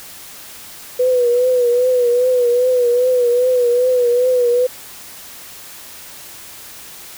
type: tone with vibrato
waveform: sine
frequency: 493.9 Hz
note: B4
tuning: in tune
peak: -11 dBFS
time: 0.99-4.67 s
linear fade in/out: 10 ms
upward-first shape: triangle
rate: 2.5 Hz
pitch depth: 67 cents each way
effects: white hiss -36 dBFS RMS until 7.17 s